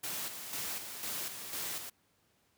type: noise with tremolo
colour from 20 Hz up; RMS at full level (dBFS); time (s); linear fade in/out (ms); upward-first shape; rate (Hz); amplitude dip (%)
white; -38; 0.03-1.9; 10; square; 2; 50
effects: pink hiss -72 dBFS RMS until 2.57 s + high-pass 80 Hz 12 dB/octave